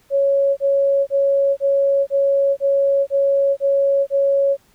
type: tone bursts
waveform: sine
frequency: 554.4 Hz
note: C#5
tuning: in tune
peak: -13 dBFS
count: 9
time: 0.1-4.57 s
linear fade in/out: 50 ms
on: 470 ms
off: 30 ms
effects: pink hiss -57 dBFS RMS until 4.74 s